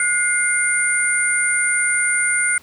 sine tone cluster, 1453 / 2108 / 9070 Hz, F#6 / C7 / C#9, -32 / +12 / +39 cents, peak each -20 dBFS, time 0-2.58 s, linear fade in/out 2 ms, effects pink hiss -49 dBFS RMS until 2.62 s + high-pass 80 Hz 12 dB/octave

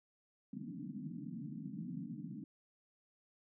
pink band-pass noise, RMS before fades -45 dBFS, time 0.53-2.44 s, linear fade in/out 5 ms, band 140 to 300 Hz, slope 96 dB/octave, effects none

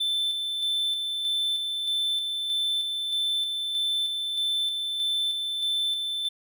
triangle tone with tremolo, 3534 Hz, A7, 7 cents sharp, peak -22 dBFS, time 0-6.29 s, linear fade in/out 10 ms, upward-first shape square, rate 1.6 Hz, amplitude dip 35%, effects none

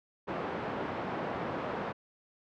white band-pass noise, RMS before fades -36 dBFS, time 0.27-1.93 s, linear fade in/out 20 ms, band 120 to 900 Hz, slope 12 dB/octave, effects low-pass 4000 Hz 12 dB/octave

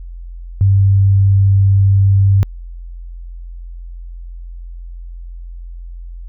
sine tone, 98 Hz, G2, in tune, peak -7 dBFS, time 0.61-2.43 s, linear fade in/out 0 ms, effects added 43 Hz sine -27 dBFS peak until 6.28 s

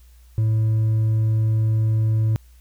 sine tone with hard clipping, 110 Hz, A2, in tune, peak -17 dBFS, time 0.38-2.36 s, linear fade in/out 0 ms, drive 2 dB, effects added 60 Hz sine -46 dBFS peak until 2.6 s + white hiss -60 dBFS RMS until 2.6 s

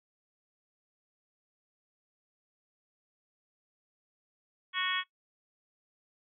harmonic tone, 368.9 Hz, F#4, 5 cents flat, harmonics 3 / 4 / 5 / 6 / 7 / 8 / 9, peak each -36 / -39 / -35 / -37 / -41 / -43 / -34 dBFS, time 4.73-5.04 s, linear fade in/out 50 ms, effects noise-tail reverb RT60 0.1 s tail -19 dB re dry

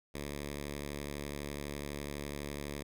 5% pulse tone with notch filter, 72 Hz, D2, 34 cents flat, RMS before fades -41 dBFS, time 0.14-2.83 s, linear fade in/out 10 ms, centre 780 Hz, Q 1.3, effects none

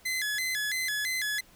sawtooth tone with vibrato, 1864.7 Hz, A#6, in tune, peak -25 dBFS, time 0.05-1.41 s, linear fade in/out 10 ms, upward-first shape square, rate 3 Hz, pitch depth 160 cents each way, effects pink hiss -58 dBFS RMS until 1.55 s

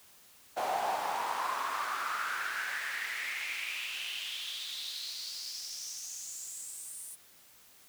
brown noise with high-pass filter sweep, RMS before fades -37 dBFS, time 0.56-7.16 s, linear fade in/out 20 ms, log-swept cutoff 700 to 9600 Hz, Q 5.1, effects white hiss -59 dBFS RMS until 7.88 s

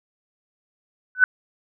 sine tone with exponential growth, 1500 Hz, F#6, 23 cents sharp, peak -5 dBFS, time 1.15-1.24 s, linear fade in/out 1 ms, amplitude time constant 19 ms, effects none

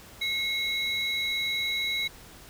triangle tone pair together, 2166 / 3893 Hz, C#7 / B7, -41 / -26 cents, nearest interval minor seventh, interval 1015 cents, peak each -27 dBFS, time 0.21-2.08 s, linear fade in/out 10 ms, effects tanh soft clip ceiling -19 dBFS + pink hiss -49 dBFS RMS until 2.49 s

